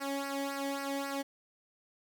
sawtooth tone with flanger, 277.2 Hz, C#4, in tune, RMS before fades -36 dBFS, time 0-1.23 s, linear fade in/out 20 ms, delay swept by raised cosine 0.28 to 0.78 ms, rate 3.7 Hz, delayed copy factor -0.8, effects none

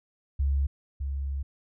sine tone pair in turn, 69.3 / 69 Hz, C#2 / C#2, 0 / -7 cents, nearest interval unison, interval 7 cents, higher first, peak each -22 / -28 dBFS, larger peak first, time 0.39-0.67 / 1-1.43 s, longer second, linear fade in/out 10 ms, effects none

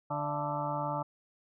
harmonic tone with a mistuned harmonic, 146.83 Hz, D3, in tune, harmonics 1 / 2 / 4 / 5 / 6 / 7 / 8 / 9, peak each -38 / -42 / -38 / -42 / -35 / -46 / -39 / -44 dBFS, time 0.1-1.03 s, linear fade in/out 10 ms, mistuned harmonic 5, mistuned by -120 cents, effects none

